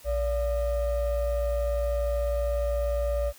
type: ring-modulated tone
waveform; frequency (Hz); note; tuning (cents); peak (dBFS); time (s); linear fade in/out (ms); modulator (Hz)
triangle; 317.3; D#4; +34; -19; 0.04-3.33; 50; 259
effects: white hiss -52 dBFS RMS until 3.38 s